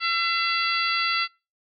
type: harmonic tone with a mistuned harmonic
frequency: 676 Hz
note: E5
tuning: 43 cents sharp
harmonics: 2 / 3 / 4 / 5 / 6 / 7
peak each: -26 / -28 / -29 / -32 / -33 / -29 dBFS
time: 0-1.28 s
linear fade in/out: 50 ms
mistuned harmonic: 7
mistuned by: -37 cents
effects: noise-tail reverb RT60 0.3 s tail -25 dB re dry